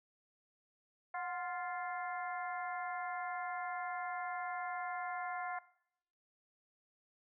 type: harmonic tone with a mistuned harmonic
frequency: 349.2 Hz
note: F4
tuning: in tune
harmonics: 2 / 3 / 4 / 5 / 6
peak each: -40 / -44 / -46 / -48 / -50 dBFS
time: 1.14-5.59 s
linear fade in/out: 5 ms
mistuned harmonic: 2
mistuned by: +66 cents
effects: noise-tail reverb RT60 0.7 s tail -19 dB re dry